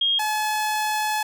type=tone pair in turn; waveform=sine / sawtooth; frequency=3248 / 855.3 Hz; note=G#7 / A5; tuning=-39 / -49 cents; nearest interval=octave + major seventh; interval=2310 cents; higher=first; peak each=-18 dBFS; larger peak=neither; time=0.01-0.19 / 0.19-1.23 s; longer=second; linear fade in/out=5 ms; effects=none